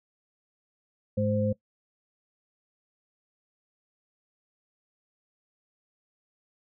sine tone cluster, 105.3 / 212.3 / 520 Hz, G#2 / G#3 / C5, +24 / +38 / -11 cents, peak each -28 dBFS, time 1.17-1.53 s, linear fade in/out 10 ms, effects noise-tail reverb RT60 0.1 s tail -20 dB re dry

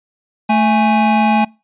square tone pair together, 220 / 828.6 Hz, A3 / G#5, 0 / -4 cents, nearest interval octave + major seventh, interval 2296 cents, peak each -14 dBFS, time 0.49-1.45 s, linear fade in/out 10 ms, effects noise-tail reverb RT60 0.3 s tail -25 dB re dry + resampled to 8000 Hz

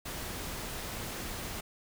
pink noise, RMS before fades -39 dBFS, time 0.05-1.61 s, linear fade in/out 10 ms, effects none

